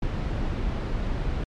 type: noise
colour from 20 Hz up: brown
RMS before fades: -27 dBFS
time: 0.02-1.44 s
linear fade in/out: 5 ms
effects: low-pass 4000 Hz 12 dB/octave + MP3 96 kbps

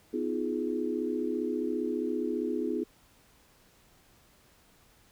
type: chord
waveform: sine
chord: F half-diminished seventh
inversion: second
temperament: just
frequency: 251.4 / 314.3 / 349.2 / 419.1 Hz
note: Cb4 / Eb4 / F4 / Ab4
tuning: +31 / +18 / 0 / +16 cents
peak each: -34 dBFS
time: 0.13-2.84 s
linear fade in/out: 10 ms
effects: pink hiss -62 dBFS RMS until 5.11 s

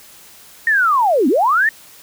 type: linear two-way sweep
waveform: sine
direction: down then up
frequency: 1864.7 to 233.1 to 1864.7 Hz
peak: -11 dBFS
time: 0.67-1.69 s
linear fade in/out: 2 ms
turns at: 1.28 s
effects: white hiss -43 dBFS RMS until 2.02 s

